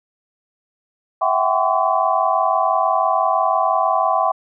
sine tone cluster, 656 / 746 / 786 / 1029 / 1135 Hz, E5 / F#5 / G5 / C6 / C#6, -9 / +14 / +4 / -29 / +41 cents, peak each -21 dBFS, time 1.21-4.32 s, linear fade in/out 10 ms, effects none

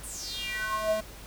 square tone with high-pass filter sweep, 216.2 Hz, A3, 30 cents flat, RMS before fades -32 dBFS, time 0.03-1.01 s, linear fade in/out 10 ms, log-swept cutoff 10000 to 460 Hz, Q 5.8, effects added 50 Hz sine -47 dBFS peak until 1.26 s + pink hiss -47 dBFS RMS until 1.26 s

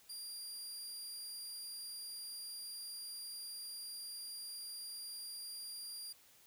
25% pulse tone, 4785 Hz, D8, 32 cents sharp, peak -40 dBFS, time 0.09-6.13 s, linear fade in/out 10 ms, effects white hiss -65 dBFS RMS until 6.46 s

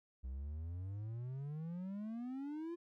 triangle exponential sweep, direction up, 61.74 to 349.2 Hz, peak -39 dBFS, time 0.23-2.76 s, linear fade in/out 20 ms, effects none

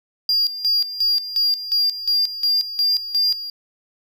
triangle tone with tremolo, 4801 Hz, D8, 37 cents sharp, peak -14 dBFS, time 0.29-3.5 s, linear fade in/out 2 ms, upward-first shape square, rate 2.8 Hz, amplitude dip 75%, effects none

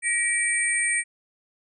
sine tone cluster, 1902 / 2314 / 8600 Hz, A#6 / D7 / C9, +34 / -26 / +47 cents, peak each -26 / -27 / -24 dBFS, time 0.02-1.04 s, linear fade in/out 50 ms, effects none

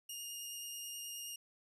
15% pulse tone with vibrato, 2837 Hz, F7, 27 cents sharp, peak -36 dBFS, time 0.09-1.36 s, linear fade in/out 5 ms, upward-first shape sine, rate 9.4 Hz, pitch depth 8 cents each way, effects none

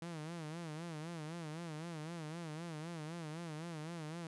sawtooth tone with vibrato, 161.7 Hz, E3, 33 cents flat, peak -39 dBFS, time 0.02-4.27 s, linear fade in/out 2 ms, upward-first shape sine, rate 3.9 Hz, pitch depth 120 cents each way, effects resampled to 24000 Hz

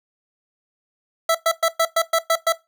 25% pulse tone bursts, 659.3 Hz, E5, in tune, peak -11 dBFS, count 8, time 1.29-2.524 s, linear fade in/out 5 ms, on 58 ms, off 110 ms, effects noise-tail reverb RT60 0.2 s tail -18 dB re dry

